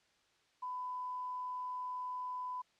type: tone with quantisation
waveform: sine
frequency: 1001 Hz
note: B5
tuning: 23 cents sharp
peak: -38 dBFS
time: 0.62-2.62 s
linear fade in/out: 10 ms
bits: 11
effects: white hiss -72 dBFS RMS until 2.79 s + low-pass 5000 Hz 12 dB/octave